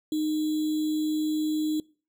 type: tone with sample-and-hold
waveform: sine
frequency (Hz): 308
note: D#4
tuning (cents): -17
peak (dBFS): -24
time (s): 0.12-1.8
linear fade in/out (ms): 2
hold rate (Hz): 3675
effects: noise-tail reverb RT60 0.4 s tail -24 dB re dry